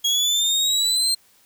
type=linear sweep; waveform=30% pulse; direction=up; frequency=3291 to 4186 Hz; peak=-15 dBFS; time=0.04-1.15 s; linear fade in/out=10 ms; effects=white hiss -57 dBFS RMS until 1.45 s